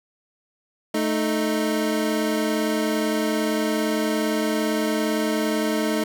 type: tone pair together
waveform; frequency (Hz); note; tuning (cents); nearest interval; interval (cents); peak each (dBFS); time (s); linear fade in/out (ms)
25% pulse; 219.2 / 310; A3 / D#4; -6 / -6; tritone; 600; -20; 0.94-6.04; 5
effects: none